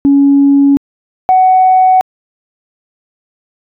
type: tone pair in turn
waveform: sine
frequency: 279.8 / 747 Hz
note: C#4 / F#5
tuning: +16 / +16 cents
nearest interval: octave + perfect fourth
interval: 1700 cents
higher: second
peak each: -3 dBFS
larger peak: neither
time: 0.05-0.77 / 1.29-2.01 s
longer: neither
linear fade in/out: 0 ms
effects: tanh soft clip ceiling 0 dBFS